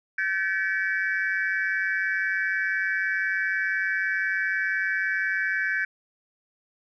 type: tone cluster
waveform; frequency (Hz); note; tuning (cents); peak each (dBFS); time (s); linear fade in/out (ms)
sine; 1537 / 1727 / 1911 / 2287; G6 / A6 / A#6 / D7; -35 / -33 / +43 / -47; -26 / -27 / -34 / -32; 0.18-5.85; 5
effects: tanh soft clip ceiling -14 dBFS